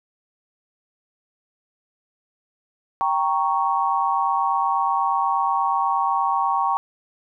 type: chord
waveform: sine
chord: G diminished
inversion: none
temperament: equal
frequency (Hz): 784 / 932.3 / 1108.7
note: G5 / Bb5 / Db6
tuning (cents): 0 / 0 / 0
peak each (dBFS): -23 / -23 / -22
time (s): 3.01-6.77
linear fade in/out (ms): 0
effects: none